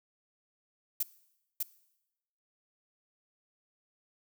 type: noise with echo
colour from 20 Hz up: violet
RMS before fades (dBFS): -30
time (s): 1-1.03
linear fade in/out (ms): 5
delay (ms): 600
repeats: 1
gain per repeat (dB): -2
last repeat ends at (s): 1.63
effects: noise-tail reverb RT60 0.9 s tail -19 dB re dry